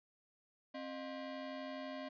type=ring-modulated tone; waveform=35% pulse; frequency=440 Hz; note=A4; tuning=in tune; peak=-38 dBFS; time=0.74-2.09 s; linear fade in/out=10 ms; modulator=174 Hz; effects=resampled to 11025 Hz